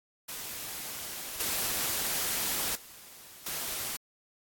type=noise with level steps; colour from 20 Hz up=white; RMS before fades=-39 / -31 / -50 / -35 dBFS; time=0.28-3.97 s; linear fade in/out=10 ms; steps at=1.4 / 2.75 / 3.46 s; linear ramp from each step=5 ms; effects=AAC 64 kbps